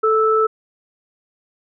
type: tone pair together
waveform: sine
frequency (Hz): 438.8 / 1315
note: A4 / E6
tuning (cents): -5 / -5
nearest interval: octave + perfect fifth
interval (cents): 1900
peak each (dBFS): -15 / -16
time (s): 0.03-0.47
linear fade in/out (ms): 10
effects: none